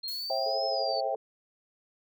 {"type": "linear two-way sweep", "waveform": "sine", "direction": "up then down", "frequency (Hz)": [4186, 5200, 4440], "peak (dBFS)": -33, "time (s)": [0.03, 1.01], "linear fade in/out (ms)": 10, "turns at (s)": 0.66}
{"type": "noise with exponential decay", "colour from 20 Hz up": "violet", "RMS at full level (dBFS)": -40, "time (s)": [0.08, 0.77], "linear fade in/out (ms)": 0, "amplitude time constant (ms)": 150}
{"type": "chord", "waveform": "sine", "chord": "C major", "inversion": "none", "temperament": "equal with one note detuned", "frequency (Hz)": [536.1, 659.3, 784], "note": ["C5", "E5", "G5"], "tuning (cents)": [42, 0, 0], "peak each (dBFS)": -32, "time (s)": [0.3, 1.15], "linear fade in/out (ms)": 2}
{"type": "tone with tremolo", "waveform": "sine", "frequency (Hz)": 440, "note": "A4", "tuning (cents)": 0, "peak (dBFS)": -35, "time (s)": [0.46, 1.16], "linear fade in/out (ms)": 2, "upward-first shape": "sine", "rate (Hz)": 12, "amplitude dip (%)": 80}
{"effects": []}